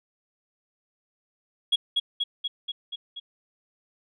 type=tone with echo; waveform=sine; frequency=3322 Hz; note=G#7; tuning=in tune; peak=-16 dBFS; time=1.72-1.76 s; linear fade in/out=10 ms; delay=240 ms; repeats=6; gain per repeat=-3 dB; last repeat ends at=3.2 s; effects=tanh soft clip ceiling -16 dBFS